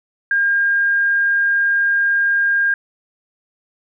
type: tone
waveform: sine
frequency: 1611 Hz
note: G6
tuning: 47 cents sharp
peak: -13 dBFS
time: 0.31-2.74 s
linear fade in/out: 2 ms
effects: none